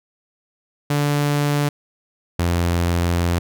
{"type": "tone pair in turn", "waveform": "sawtooth", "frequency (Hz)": [145.4, 86.3], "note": ["D3", "F2"], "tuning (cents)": [-17, -20], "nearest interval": "major sixth", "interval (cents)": 903, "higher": "first", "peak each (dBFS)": -13, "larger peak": "neither", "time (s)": [[0.9, 1.69], [2.39, 3.39]], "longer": "second", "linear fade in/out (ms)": 5, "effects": []}